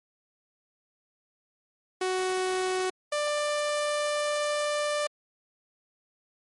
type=tone pair in turn; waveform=sawtooth; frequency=371.7 / 592.1 Hz; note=F#4 / D5; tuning=+8 / +14 cents; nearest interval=minor sixth; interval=806 cents; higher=second; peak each=-22 dBFS; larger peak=neither; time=2.01-2.9 / 3.12-5.07 s; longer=second; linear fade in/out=5 ms; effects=MP3 48 kbps